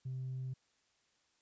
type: tone with tanh clipping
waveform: triangle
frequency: 129.7 Hz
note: C3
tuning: 15 cents flat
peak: -38 dBFS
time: 0.05-0.54 s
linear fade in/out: 10 ms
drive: 5 dB
effects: white hiss -75 dBFS RMS until 1.41 s + resampled to 16000 Hz